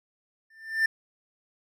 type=tone with exponential growth; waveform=triangle; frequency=1786 Hz; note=A6; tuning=25 cents sharp; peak=-16 dBFS; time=0.5-0.86 s; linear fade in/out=5 ms; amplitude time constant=77 ms; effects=none